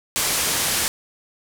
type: low-pass noise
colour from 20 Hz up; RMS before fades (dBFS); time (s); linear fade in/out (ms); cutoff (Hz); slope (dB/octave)
white; -22; 0.16-0.88; 0; 12000; 24
effects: none